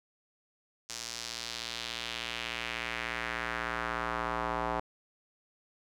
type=tone with band-pass filter sweep; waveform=square; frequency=58.27 Hz; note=A#1; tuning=in tune; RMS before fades=-36 dBFS; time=0.89-4.8 s; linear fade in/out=5 ms; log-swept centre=6000 to 900 Hz; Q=1.8; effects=none